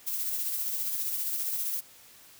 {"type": "noise with tremolo", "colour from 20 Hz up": "violet", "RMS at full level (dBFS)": -30, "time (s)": [0.06, 1.81], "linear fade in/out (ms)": 20, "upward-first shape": "sine", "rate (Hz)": 15, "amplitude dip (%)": 35, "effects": ["white hiss -54 dBFS RMS until 2.39 s"]}